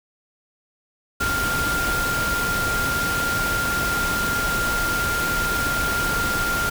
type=tone in noise; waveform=sine; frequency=1396.9 Hz; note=F6; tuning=in tune; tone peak=-22 dBFS; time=1.2-6.7 s; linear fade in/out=10 ms; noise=pink; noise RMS=-26 dBFS; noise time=1.2-6.7 s; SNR=+1 dB; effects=none